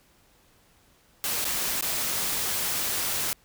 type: noise with dropouts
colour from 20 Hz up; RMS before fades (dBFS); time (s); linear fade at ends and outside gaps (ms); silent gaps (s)
white; -28; 1.24-3.33; 0; 1.444-1.452 / 1.81-1.824
effects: pink hiss -61 dBFS RMS until 3.44 s